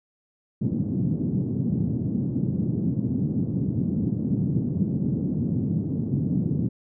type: band-pass noise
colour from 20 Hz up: white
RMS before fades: -25 dBFS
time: 0.61-6.69 s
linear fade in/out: 10 ms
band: 110 to 240 Hz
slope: 24 dB/octave
effects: none